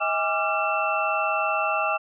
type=tone cluster; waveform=sine; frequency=636 / 815 / 1177 / 1371 / 2676 Hz; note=D#5 / G#5 / D6 / F6 / E7; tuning=+38 / -33 / +3 / -32 / +25 cents; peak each=-28 dBFS; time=0-1.98 s; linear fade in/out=20 ms; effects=none